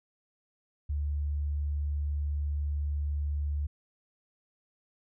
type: tone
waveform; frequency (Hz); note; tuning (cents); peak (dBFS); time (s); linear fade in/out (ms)
sine; 73; D2; -10; -28; 0.89-3.67; 10
effects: none